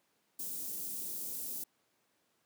white band-stop noise, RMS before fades -40 dBFS, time 0.39-1.64 s, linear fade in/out 5 ms, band 310 to 8600 Hz, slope 12 dB/octave, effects pink hiss -75 dBFS RMS until 2.45 s + high-pass 200 Hz 12 dB/octave

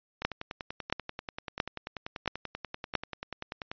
two click trains, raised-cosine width 0.3 ms, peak -9 / -20 dBFS, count 5 / 37, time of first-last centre 0.25-2.953 / 0.22-3.715 s, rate 1.48 / 10.3 Hz, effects resampled to 11025 Hz

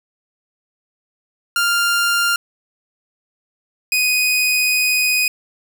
sawtooth tone pair in turn, 1396.9 / 2494 Hz, F6 / D#7, 0 / +3 cents, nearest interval minor seventh, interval 1003 cents, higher second, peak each -11 dBFS, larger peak neither, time 1.56-2.36 / 3.92-5.28 s, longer second, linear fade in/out 2 ms, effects none

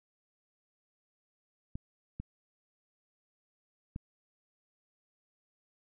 clicks, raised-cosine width 5 ms, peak -26 dBFS, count 3, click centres 1.755 / 2.2 / 3.961 s, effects none

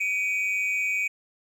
triangle tone pair together, 2283 / 2481 Hz, D7 / D#7, -50 / -6 cents, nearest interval minor second, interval 144 cents, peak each -25 dBFS, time 0-1.08 s, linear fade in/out 10 ms, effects none

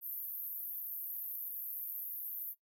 white band-pass noise, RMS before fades -42 dBFS, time 0.01-2.55 s, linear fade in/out 50 ms, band 12000 to 15000 Hz, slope 96 dB/octave, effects noise-tail reverb RT60 0.1 s tail -17 dB re dry

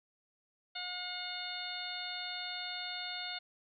harmonic tone, 720 Hz, F#5, 47 cents flat, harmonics 1 / 2 / 3 / 4 / 5 / 6, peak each -47 / -46 / -46 / -47 / -43 / -44 dBFS, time 0.75-3.39 s, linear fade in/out 10 ms, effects none

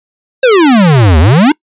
square exponential two-way sweep, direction down then up, 542 to 73.42 to 321.7 Hz, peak -4 dBFS, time 0.43-1.52 s, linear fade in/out 5 ms, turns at 1.19 s, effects noise-tail reverb RT60 0.1 s tail -26 dB re dry + resampled to 8000 Hz

